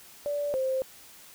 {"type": "tone pair in turn", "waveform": "sine", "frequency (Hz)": [580, 525.1], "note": ["D5", "C5"], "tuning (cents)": [-22, 6], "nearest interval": "major second", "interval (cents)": 172, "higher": "first", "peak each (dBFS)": [-27, -25], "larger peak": "second", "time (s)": [[0.26, 0.54], [0.54, 0.82]], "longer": "neither", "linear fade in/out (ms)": 0, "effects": ["white hiss -51 dBFS RMS until 1.34 s"]}